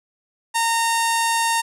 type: tone with low-pass filter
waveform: sawtooth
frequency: 919 Hz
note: A#5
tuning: 25 cents flat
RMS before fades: -20 dBFS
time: 0.54-1.62 s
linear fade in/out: 20 ms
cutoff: 10000 Hz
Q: 2.2
effects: none